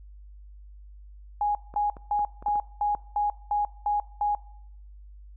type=tone bursts; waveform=sine; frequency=828 Hz; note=G#5; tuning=5 cents flat; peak=-22 dBFS; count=9; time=1.41-4.35 s; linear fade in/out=2 ms; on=140 ms; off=210 ms
type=clicks; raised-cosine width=1 ms; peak=-29 dBFS; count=7; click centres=1.74 / 1.968 / 2.193 / 2.425 / 2.484 / 2.557 / 2.95 s
effects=noise-tail reverb RT60 0.8 s tail -21 dB re dry + added 50 Hz sine -44 dBFS peak until 5.36 s